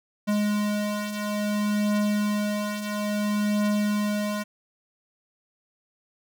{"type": "beating tone pair", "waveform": "square", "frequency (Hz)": [207.7, 208.29], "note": ["G#3", "G#3"], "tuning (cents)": [0, 5], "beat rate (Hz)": 0.59, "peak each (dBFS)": [-31, -25], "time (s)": [0.27, 4.44], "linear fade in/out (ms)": 20, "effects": []}